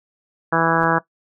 harmonic tone, 164.81 Hz, E3, in tune, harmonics 1 / 2 / 3 / 4 / 5 / 6 / 7 / 8 / 9 / 10, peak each -24 / -24 / -24 / -24 / -24 / -24 / -24 / -24 / -24 / -24 dBFS, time 0.52-0.99 s, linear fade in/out 10 ms
brown noise with exponential growth, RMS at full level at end -31 dBFS, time 0.73-0.84 s, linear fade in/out 0 ms, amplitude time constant 22 ms
effects noise-tail reverb RT60 0.1 s tail -17 dB re dry

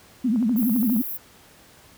sine tone with vibrato, 232.2 Hz, A#3, 7 cents flat, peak -18 dBFS, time 0.24-1.02 s, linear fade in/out 10 ms, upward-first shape triangle, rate 12 Hz, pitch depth 240 cents each way
click train, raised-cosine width 1 ms, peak -26 dBFS, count 10, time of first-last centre 0.36-0.964 s, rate 14.9 Hz
white high-pass noise, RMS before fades -31 dBFS, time 0.56-1.18 s, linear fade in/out 20 ms, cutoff 11000 Hz, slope 96 dB/octave
effects pink hiss -51 dBFS RMS until 1.97 s + high-pass 60 Hz 12 dB/octave

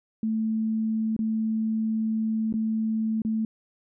sine tone with dropouts, 220.5 Hz, A3, 4 cents sharp, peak -23 dBFS, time 0.23-3.45 s, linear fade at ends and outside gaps 2 ms, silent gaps 1.165-1.19 / 2.526-2.539 / 3.219-3.249 s, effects none

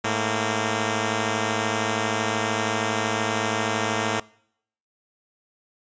5% pulse tone pair together, 108.3 / 229.5 Hz, A2 / A#3, -27 / -27 cents, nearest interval octave + minor second, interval 1300 cents, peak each -14 dBFS, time 0.04-4.2 s, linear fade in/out 5 ms, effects noise-tail reverb RT60 0.7 s tail -23 dB re dry + resampled to 16000 Hz

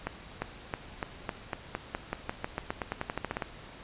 accelerating click train, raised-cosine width 0.5 ms, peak -16 dBFS, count 22, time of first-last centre 0.07-3.422 s, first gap 350 ms, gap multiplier 0.91, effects pink hiss -48 dBFS RMS until 3.83 s + resampled to 8000 Hz

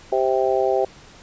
harmonic tone, 130.81 Hz, C3, in tune, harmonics 3 / 4 / 5 / 6, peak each -21 / -22 / -23 / -24 dBFS, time 0.12-0.85 s, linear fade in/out 5 ms, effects pink hiss -46 dBFS RMS until 1.22 s + resampled to 16000 Hz

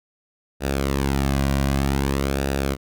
sawtooth tone with flanger, 68.6 Hz, C#2, 17 cents flat, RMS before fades -22 dBFS, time 0.6-2.77 s, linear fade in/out 50 ms, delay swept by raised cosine 0.93 to 2.33 ms, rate 0.53 Hz, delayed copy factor -0.6, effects none

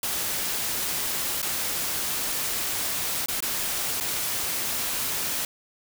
white noise with dropouts, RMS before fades -28 dBFS, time 0.03-5.45 s, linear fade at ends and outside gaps 2 ms, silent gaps 1.419-1.427 / 3.26-3.284 / 3.405-3.424 / 4.002-4.008 s, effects none

